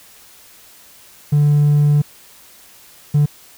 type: tone bursts at uneven times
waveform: triangle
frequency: 146.83 Hz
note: D3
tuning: in tune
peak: -7 dBFS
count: 2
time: 1.32-2.02 / 3.14-3.26 s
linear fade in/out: 10 ms
effects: tanh soft clip ceiling -5 dBFS + white hiss -45 dBFS RMS until 3.57 s